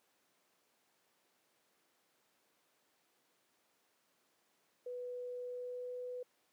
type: tone with pitch glide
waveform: sine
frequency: 493.9 to 496.8 Hz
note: B4 to B4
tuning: 0 to +10 cents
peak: -40 dBFS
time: 4.86-6.23 s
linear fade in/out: 5 ms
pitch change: +10 cents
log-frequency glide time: 5.45-5.99 s
effects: pink hiss -75 dBFS RMS until 6.52 s + high-pass 300 Hz 12 dB/octave